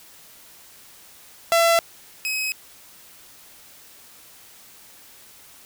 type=tone pair in turn; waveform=sawtooth; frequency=672 / 2544 Hz; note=E5 / D#7; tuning=+33 / +38 cents; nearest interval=octave + major seventh; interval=2305 cents; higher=second; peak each=-11 / -20 dBFS; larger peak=first; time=1.52-1.79 / 2.25-2.52 s; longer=neither; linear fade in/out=0 ms; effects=white hiss -48 dBFS RMS until 5.65 s